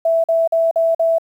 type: tone bursts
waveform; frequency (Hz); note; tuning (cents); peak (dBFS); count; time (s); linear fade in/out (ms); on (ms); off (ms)
sine; 659.3; E5; 0; -12; 5; 0.05-1.184; 5; 190; 46
effects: 8-bit